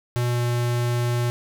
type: tone with pitch glide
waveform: square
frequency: 121.4 to 120.56 Hz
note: B2 to B2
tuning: -29 to -41 cents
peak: -21 dBFS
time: 0.16-1.3 s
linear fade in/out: 0 ms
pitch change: -12 cents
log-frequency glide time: 0.29-0.41 s
effects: 9-bit